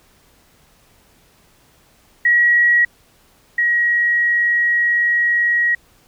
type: tone pair in turn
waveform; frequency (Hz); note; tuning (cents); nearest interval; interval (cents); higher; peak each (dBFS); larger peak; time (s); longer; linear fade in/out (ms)
sine; 1912 / 1901; A#6 / A#6; +43 / +33; unison; 10; first; -10 / -13; first; 2.25-2.85 / 3.58-5.75; second; 5
effects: pink hiss -54 dBFS RMS until 6.07 s